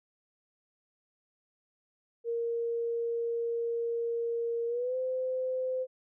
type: tone with pitch glide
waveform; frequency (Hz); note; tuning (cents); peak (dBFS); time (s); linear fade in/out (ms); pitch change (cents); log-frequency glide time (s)
sine; 466.2 to 514.3; A#4 to C5; 0 to -30; -29; 2.24-5.87; 50; +170; 4.67-4.96
effects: none